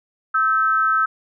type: tone pair together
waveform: sine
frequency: 1300.9 / 1547 Hz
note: E6 / G6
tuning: -23 / -23 cents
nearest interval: minor third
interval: 300 cents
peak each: -16 / -21 dBFS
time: 0.34-1.06 s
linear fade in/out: 10 ms
effects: none